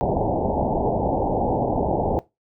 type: low-pass noise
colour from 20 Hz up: white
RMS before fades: -22 dBFS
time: 0.01-2.19 s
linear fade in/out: 0 ms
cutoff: 880 Hz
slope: 96 dB/octave
effects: noise-tail reverb RT60 0.2 s tail -19 dB re dry